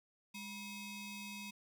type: ring-modulated tone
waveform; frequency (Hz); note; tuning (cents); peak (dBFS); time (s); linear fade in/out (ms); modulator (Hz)
sawtooth; 1174.7; D6; 0; -38; 0.34-1.51; 10; 1380
effects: none